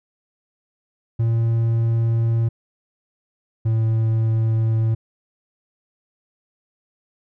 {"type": "tone pair in turn", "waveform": "triangle", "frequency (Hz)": [114.7, 111.95], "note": ["A#2", "A2"], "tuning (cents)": [-28, 30], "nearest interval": "unison", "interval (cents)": 42, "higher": "first", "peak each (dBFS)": -14, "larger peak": "neither", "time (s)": [[1.19, 2.49], [3.65, 4.95]], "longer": "neither", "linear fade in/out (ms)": 10, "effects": []}